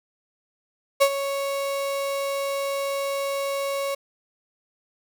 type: tone with ADSR envelope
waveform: 35% pulse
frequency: 554.4 Hz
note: C#5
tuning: in tune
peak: -11 dBFS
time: 1-3.95 s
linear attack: 20 ms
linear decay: 68 ms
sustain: -12 dB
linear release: 8 ms
effects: none